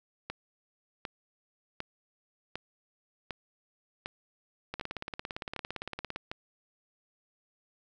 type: two click trains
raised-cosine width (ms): 0.3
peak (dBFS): -20 / -20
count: 9 / 26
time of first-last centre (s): 0.3-6.315 / 4.74-6.16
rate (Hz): 1.33 / 17.6
effects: none